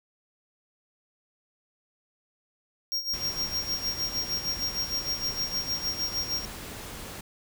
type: tone with tremolo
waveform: square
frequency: 5580 Hz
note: F8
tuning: 2 cents flat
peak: -26 dBFS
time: 2.92-6.45 s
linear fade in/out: 0 ms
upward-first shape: sine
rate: 6.5 Hz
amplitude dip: 75%
type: noise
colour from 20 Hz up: pink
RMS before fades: -40 dBFS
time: 3.13-7.21 s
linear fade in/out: 5 ms
effects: none